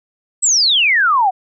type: exponential sweep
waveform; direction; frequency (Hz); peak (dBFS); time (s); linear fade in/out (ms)
sine; down; 8220 to 719; -10; 0.42-1.31; 20
effects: none